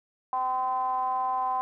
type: ring-modulated tone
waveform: triangle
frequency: 126.8 Hz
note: B2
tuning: 46 cents sharp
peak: -20 dBFS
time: 0.33-1.61 s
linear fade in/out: 0 ms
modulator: 899 Hz
effects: none